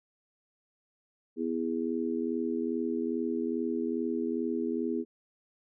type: harmonic tone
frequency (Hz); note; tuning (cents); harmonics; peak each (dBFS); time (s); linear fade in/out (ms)
82.41; E2; 0; 3 / 4 / 5; -32 / -33 / -34; 1.36-5.05; 50
effects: none